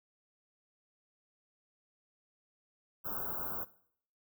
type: band-stop noise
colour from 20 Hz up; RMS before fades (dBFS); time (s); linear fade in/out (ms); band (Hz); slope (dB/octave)
white; -38; 3.04-3.65; 20; 1500 to 14000; 96
effects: noise-tail reverb RT60 0.6 s tail -18 dB re dry